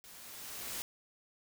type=noise with level ramp; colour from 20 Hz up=white; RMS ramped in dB=-54 to -39 dBFS; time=0.04-0.82 s; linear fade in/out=0 ms; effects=none